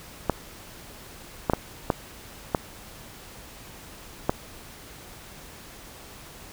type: clicks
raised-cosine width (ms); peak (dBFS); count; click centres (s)
1; -6; 6; 0.297 / 1.498 / 1.535 / 1.902 / 2.548 / 4.295
effects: pink hiss -45 dBFS RMS until 6.52 s